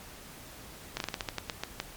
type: slowing click train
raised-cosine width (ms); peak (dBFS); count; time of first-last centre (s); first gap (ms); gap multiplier
0.2; -14; 11; 0.97-1.801; 32; 1.2
effects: pink hiss -48 dBFS RMS until 1.96 s + MP3 96 kbps